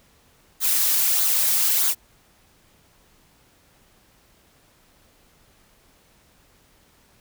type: noise with flanger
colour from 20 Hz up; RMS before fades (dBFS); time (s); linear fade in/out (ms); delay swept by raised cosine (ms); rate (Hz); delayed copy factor
blue; -20; 0.6-1.95; 50; 0.36 to 2.96; 1.6; -0.5
effects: pink hiss -58 dBFS RMS until 7.2 s